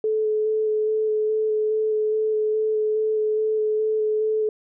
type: tone with vibrato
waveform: sine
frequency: 431.8 Hz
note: A4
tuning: 33 cents flat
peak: -19 dBFS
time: 0.04-4.49 s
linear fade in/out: 2 ms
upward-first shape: square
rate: 2.4 Hz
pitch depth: 10 cents each way
effects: none